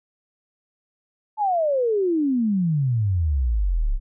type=exponential sweep; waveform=sine; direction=down; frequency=880 to 30.87 Hz; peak=-18 dBFS; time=1.37-4 s; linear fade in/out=50 ms; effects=none